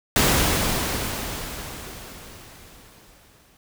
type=noise with exponential decay; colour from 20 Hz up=pink; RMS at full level=-17 dBFS; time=0.16-3.57 s; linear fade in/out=1 ms; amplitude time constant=740 ms; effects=none